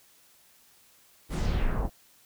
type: noise with low-pass filter sweep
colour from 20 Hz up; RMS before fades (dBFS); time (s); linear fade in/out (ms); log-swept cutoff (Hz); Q
brown; -27; 1.29-1.9; 50; 12000 to 700; 1.8
effects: white hiss -60 dBFS RMS until 2.25 s